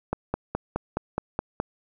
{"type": "click train", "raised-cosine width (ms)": 1, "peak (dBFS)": -11, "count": 8, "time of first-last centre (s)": [0.13, 1.601], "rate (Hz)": 4.76, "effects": []}